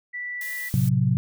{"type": "tone", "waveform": "sine", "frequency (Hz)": 1966, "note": "B6", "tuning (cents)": -8, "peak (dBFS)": -29, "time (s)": [0.13, 0.7], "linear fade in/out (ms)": 20}
{"type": "noise", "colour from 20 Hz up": "blue", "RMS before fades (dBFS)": -38, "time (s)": [0.41, 0.89], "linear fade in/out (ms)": 2}
{"type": "chord", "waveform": "sine", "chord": "F# diminished", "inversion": "first", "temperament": "equal with one note detuned", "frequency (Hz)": [110, 130.81, 181.61], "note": ["A2", "C3", "F#3"], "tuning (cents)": [0, 0, -32], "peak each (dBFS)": [-24, -20, -24], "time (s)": [0.74, 1.17], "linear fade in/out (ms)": 0}
{"effects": []}